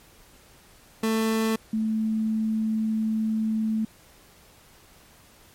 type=tone pair in turn; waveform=30% pulse / sine; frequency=221.9 / 219.4 Hz; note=A3 / A3; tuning=+15 / -5 cents; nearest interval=unison; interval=20 cents; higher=first; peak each=-19 / -22 dBFS; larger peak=first; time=1.03-1.56 / 1.73-3.85 s; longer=second; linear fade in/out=5 ms; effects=pink hiss -54 dBFS RMS until 5.54 s + MP3 64 kbps